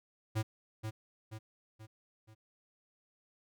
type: tone with echo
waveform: square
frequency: 109.3 Hz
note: A2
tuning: 11 cents flat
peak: -31 dBFS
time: 0.35-0.43 s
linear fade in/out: 20 ms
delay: 480 ms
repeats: 4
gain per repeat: -6 dB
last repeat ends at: 2.35 s
effects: none